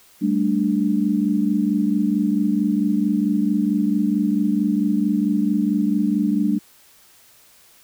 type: chord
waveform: sine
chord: G suspended second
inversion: none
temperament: just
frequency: 196 / 220.5 / 294 Hz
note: G3 / A3 / D4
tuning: 0 / +4 / +2 cents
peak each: -21 dBFS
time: 0.21-6.59 s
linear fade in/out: 20 ms
effects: white hiss -52 dBFS RMS until 7.83 s